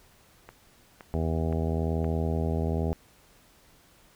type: click train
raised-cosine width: 0.5 ms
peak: -28 dBFS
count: 4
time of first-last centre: 0.49-2.044 s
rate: 1.93 Hz
type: harmonic tone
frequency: 81 Hz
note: E2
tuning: 30 cents flat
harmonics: 1 / 2 / 3 / 4 / 5 / 6 / 7 / 8 / 9 / 10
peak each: -28 / -31 / -34 / -40 / -35 / -38 / -44 / -39 / -44 / -44 dBFS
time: 1.14-2.93 s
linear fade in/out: 0 ms
effects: pink hiss -59 dBFS RMS until 4.15 s